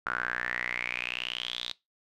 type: tone with band-pass filter sweep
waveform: sawtooth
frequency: 60.8 Hz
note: B1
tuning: 26 cents flat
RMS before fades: -34 dBFS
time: 0.06-1.72 s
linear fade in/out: 0 ms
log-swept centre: 1400 to 3800 Hz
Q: 8.5
effects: noise-tail reverb RT60 0.2 s tail -21 dB re dry